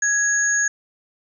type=tone pair together; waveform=sine; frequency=1661.2 / 6645 Hz; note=G#6 / G#8; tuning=0 / 0 cents; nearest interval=2 octaves; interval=2400 cents; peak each=-19 / -20 dBFS; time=0.02-0.68 s; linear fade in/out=5 ms; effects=none